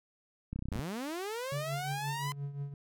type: clicks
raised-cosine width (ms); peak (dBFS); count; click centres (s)
5; -25; 9; 0.53 / 0.56 / 0.591 / 0.624 / 0.656 / 0.686 / 0.72 / 0.759 / 0.793
type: linear sweep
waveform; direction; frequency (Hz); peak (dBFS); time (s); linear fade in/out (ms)
sawtooth; up; 87.31 to 1023; -32; 0.72-2.32; 0
type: tone with tremolo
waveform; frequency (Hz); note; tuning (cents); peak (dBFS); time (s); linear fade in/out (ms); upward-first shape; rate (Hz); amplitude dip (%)
triangle; 141.5; C#3; +36; -31; 1.52-2.74; 2; triangle; 5.7; 75
effects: none